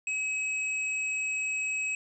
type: tone with hard clipping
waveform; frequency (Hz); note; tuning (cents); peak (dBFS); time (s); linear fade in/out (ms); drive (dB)
triangle; 2556; D#7; +46; -30; 0.07-1.95; 2; 15
effects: resampled to 22050 Hz